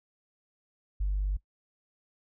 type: tone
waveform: sine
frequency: 49 Hz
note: G1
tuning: in tune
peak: -25 dBFS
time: 1-1.37 s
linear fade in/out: 10 ms
effects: noise-tail reverb RT60 0.1 s tail -20 dB re dry + tanh soft clip ceiling -22 dBFS